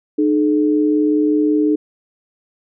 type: tone pair together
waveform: sine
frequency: 303.1 / 428.5 Hz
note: D#4 / A4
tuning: -45 / -46 cents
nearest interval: tritone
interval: 599 cents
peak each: -13 / -19 dBFS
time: 0.18-1.76 s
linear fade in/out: 10 ms
effects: none